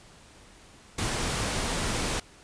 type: noise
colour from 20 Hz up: pink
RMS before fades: -29 dBFS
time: 0.98-2.2 s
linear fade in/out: 5 ms
effects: pink hiss -53 dBFS RMS until 2.43 s + resampled to 22050 Hz

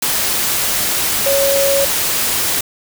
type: tone in noise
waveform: sine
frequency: 554.4 Hz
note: C#5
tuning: in tune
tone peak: -13 dBFS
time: 1.26-1.85 s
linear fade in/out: 5 ms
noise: white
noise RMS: -17 dBFS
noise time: 0.02-2.61 s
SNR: +1 dB
effects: none

